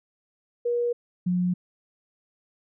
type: tone pair in turn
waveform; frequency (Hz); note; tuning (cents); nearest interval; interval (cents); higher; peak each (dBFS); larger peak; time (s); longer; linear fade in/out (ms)
sine; 478.9 / 179.38; A#4 / F3; +47 / +47; octave + perfect fourth; 1700; first; -22 / -21; second; 0.65-0.93 / 1.26-1.54; neither; 10
effects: none